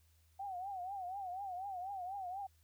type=tone with vibrato; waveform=sine; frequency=757 Hz; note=F#5; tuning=39 cents sharp; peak=-40 dBFS; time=0.39-2.47 s; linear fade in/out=10 ms; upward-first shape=triangle; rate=4.1 Hz; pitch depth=140 cents each way; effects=added 80 Hz sine -67 dBFS peak until 2.63 s + white hiss -75 dBFS RMS until 2.63 s